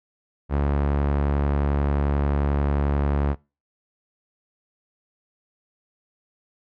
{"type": "tone with low-pass filter", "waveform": "sawtooth", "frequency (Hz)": 71.3, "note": "C#2", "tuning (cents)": 49, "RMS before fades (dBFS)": -22, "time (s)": [0.49, 3.36], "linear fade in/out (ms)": 50, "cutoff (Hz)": 1400, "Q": 0.77, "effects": ["noise-tail reverb RT60 0.3 s tail -24 dB re dry"]}